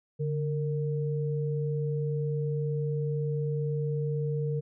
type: tone pair together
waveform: sine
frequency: 145.2 / 461 Hz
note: D3 / A#4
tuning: -19 / -19 cents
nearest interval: octave + minor sixth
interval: 2000 cents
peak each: -28 / -33 dBFS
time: 0.19-4.61 s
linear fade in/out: 20 ms
effects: none

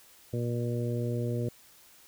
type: harmonic tone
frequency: 119.6 Hz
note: A#2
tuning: 45 cents sharp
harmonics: 1 / 2 / 3 / 4 / 5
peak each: -30 / -36 / -37 / -37 / -42 dBFS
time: 0.33-1.49 s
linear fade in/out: 5 ms
effects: white hiss -57 dBFS RMS until 2.07 s

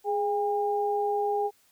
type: tone pair together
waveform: sine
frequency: 415.3 / 807 Hz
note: G#4 / G#5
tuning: 0 / -50 cents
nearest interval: octave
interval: 1150 cents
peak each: -27 dBFS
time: 0.04-1.51 s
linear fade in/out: 50 ms
effects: white hiss -64 dBFS RMS until 1.71 s

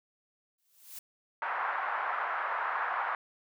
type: noise with exponential growth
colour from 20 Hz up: blue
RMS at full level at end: -41 dBFS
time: 0.58-0.99 s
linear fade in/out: 5 ms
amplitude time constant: 87 ms
type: band-pass noise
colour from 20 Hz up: pink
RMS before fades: -33 dBFS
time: 1.42-3.15 s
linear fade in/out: 2 ms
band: 850 to 1600 Hz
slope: 24 dB/octave
effects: none

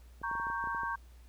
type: clicks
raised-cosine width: 2 ms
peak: -35 dBFS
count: 10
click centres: 0.216 / 0.314 / 0.353 / 0.399 / 0.469 / 0.501 / 0.64 / 0.673 / 0.748 / 0.834 s
type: chord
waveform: sine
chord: G diminished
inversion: first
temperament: equal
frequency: 932.3 / 1108.7 / 1568 Hz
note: Bb5 / Db6 / G6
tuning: 0 / 0 / 0 cents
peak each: -37 dBFS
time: 0.23-0.96 s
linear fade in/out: 10 ms
effects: added 60 Hz sine -52 dBFS peak until 1.28 s + pink hiss -66 dBFS RMS until 1.28 s

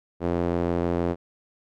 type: tone with band-pass filter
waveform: sawtooth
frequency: 86.3 Hz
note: F2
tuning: 20 cents flat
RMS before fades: -25 dBFS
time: 0.2-1.16 s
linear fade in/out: 50 ms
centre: 420 Hz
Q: 1.1
effects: none

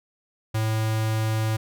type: tone with notch filter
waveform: square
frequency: 110 Hz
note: A2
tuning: in tune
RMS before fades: -24 dBFS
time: 0.54-1.57 s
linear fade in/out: 10 ms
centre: 250 Hz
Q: 1.4
effects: none

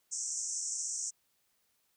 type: band-pass noise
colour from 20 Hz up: pink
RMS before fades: -37 dBFS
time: 0.11-1.11 s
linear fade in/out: 20 ms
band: 5700 to 8300 Hz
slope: 96 dB/octave
effects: white hiss -75 dBFS RMS until 1.96 s

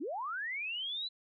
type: linear sweep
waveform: sine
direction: up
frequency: 233.1 to 4043 Hz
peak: -35 dBFS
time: 0-1.09 s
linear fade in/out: 20 ms
effects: none

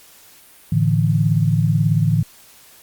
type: chord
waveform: sine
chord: A suspended fourth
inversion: none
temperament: just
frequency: 110 / 146.67 / 165 Hz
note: A2 / D3 / E3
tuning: 0 / -2 / +2 cents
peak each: -18 dBFS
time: 0.72-2.23 s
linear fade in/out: 5 ms
effects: white hiss -47 dBFS RMS until 2.82 s + Opus 48 kbps

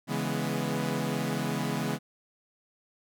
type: chord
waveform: sawtooth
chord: C# minor seventh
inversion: none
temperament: equal with one note detuned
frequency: 140.2 / 164.81 / 207.7 / 246.9 Hz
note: C#3 / E3 / G#3 / B3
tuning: +20 / 0 / 0 / 0 cents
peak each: -30 dBFS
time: 0.07-1.99 s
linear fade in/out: 50 ms
effects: none

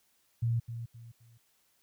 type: tone with echo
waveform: sine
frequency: 116.54 Hz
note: A#2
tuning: in tune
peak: -26 dBFS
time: 0.42-0.6 s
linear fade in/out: 10 ms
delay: 260 ms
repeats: 3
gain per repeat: -10 dB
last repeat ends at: 1.38 s
effects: white hiss -71 dBFS RMS until 1.82 s

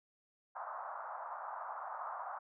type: band-pass noise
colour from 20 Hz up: white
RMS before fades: -44 dBFS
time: 0.55-2.39 s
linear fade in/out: 10 ms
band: 660 to 1300 Hz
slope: 48 dB/octave
effects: none

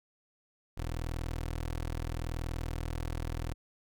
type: tone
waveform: 20% pulse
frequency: 40.77 Hz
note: E1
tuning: 18 cents flat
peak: -29 dBFS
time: 0.77-3.54 s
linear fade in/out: 10 ms
effects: none

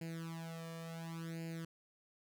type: tone with flanger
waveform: sawtooth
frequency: 164.81 Hz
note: E3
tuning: in tune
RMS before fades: -45 dBFS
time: 0.01-1.65 s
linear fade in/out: 5 ms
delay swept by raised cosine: 0.42 to 1.72 ms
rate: 0.7 Hz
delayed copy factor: +0.9
effects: none

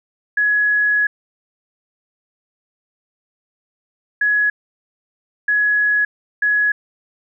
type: tone bursts at uneven times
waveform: sine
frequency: 1682 Hz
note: G#6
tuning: 22 cents sharp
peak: -13 dBFS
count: 4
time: 0.37-1.07 / 4.21-4.5 / 5.48-6.05 / 6.42-6.72 s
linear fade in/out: 5 ms
effects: none

